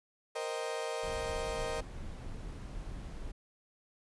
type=chord; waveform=35% pulse; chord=C minor seventh; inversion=third; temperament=equal; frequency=466.2 / 523.3 / 622.3 / 784 Hz; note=Bb4 / C5 / Eb5 / G5; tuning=0 / 0 / 0 / 0 cents; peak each=-37 / -40 / -38 / -43 dBFS; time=0.35-1.81 s; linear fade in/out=10 ms
type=noise; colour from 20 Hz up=brown; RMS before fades=-42 dBFS; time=1.03-3.32 s; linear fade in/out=10 ms
effects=resampled to 24000 Hz